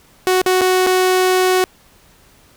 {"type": "tone with dropouts", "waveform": "sawtooth", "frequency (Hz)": 370, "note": "F#4", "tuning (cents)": 0, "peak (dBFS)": -8, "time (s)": [0.27, 1.64], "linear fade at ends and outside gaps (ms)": 0, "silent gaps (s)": [[0.416, 0.462], [0.611, 0.616], [0.864, 0.869]], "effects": ["pink hiss -50 dBFS RMS until 2.56 s"]}